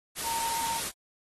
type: tone in noise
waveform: sine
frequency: 918 Hz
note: A#5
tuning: 27 cents flat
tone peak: -30 dBFS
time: 0.23-0.81 s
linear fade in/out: 50 ms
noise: white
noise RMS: -33 dBFS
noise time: 0.15-0.92 s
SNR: 0 dB
effects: AAC 32 kbps